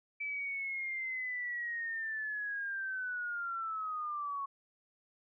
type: linear sweep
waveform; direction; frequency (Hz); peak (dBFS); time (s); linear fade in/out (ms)
sine; down; 2315 to 1100; -35; 0.2-4.46; 10
effects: none